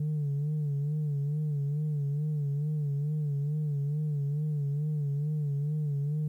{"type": "tone with vibrato", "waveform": "sine", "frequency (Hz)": 146.83, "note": "D3", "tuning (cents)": 0, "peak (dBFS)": -25, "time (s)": [0, 6.28], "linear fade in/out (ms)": 5, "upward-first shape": "sine", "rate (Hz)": 2.3, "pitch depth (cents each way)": 74, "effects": ["tanh soft clip ceiling -26 dBFS", "11-bit"]}